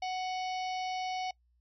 harmonic tone with a mistuned harmonic, 742 Hz, F#5, 5 cents sharp, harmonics 1 / 3 / 4 / 5 / 6 / 7 / 8, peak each -33 / -43 / -46 / -52 / -49 / -51 / -52 dBFS, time 0.02-1.31 s, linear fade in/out 5 ms, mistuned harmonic 8, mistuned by -64 cents, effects noise-tail reverb RT60 0.1 s tail -23 dB re dry + added 60 Hz sine -67 dBFS peak until 1.6 s

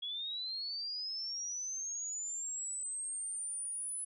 sine linear sweep, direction up, 3322 to 10140 Hz, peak -37 dBFS, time 0.02-4.05 s, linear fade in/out 10 ms, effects none

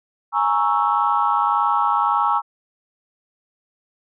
sine chord, A# half-diminished seventh, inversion third, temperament equal, 830.6 / 932.3 / 1108.7 / 1318.5 Hz, G#5 / A#5 / C#6 / E6, 0 / 0 / 0 / 0 cents, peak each -21 dBFS, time 0.32-2.42 s, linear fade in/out 50 ms, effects tanh soft clip ceiling -6 dBFS

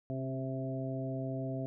harmonic tone with a mistuned harmonic, 131.9 Hz, C3, 14 cents sharp, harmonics 1 / 2 / 3 / 4 / 5, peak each -37 / -39 / -45 / -47 / -41 dBFS, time 0.1-1.66 s, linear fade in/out 0 ms, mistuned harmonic 2, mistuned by +17 cents, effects none

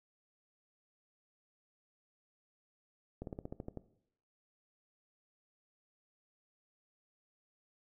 slowing click train, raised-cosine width 2 ms, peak -28 dBFS, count 9, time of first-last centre 3.22-3.773 s, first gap 52 ms, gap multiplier 1.08, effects noise-tail reverb RT60 0.7 s tail -17 dB re dry

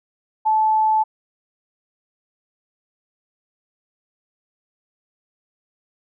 sine tone, 870 Hz, A5, 20 cents flat, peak -14 dBFS, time 0.45-1.04 s, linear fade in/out 20 ms, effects none

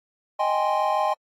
triangle chord, Ab major seventh, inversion second, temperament equal, 622.3 / 784 / 830.6 / 1046.5 Hz, Eb5 / G5 / Ab5 / C6, 0 / 0 / 0 / 0 cents, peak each -24 dBFS, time 0.39-1.14 s, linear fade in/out 10 ms, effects AAC 48 kbps

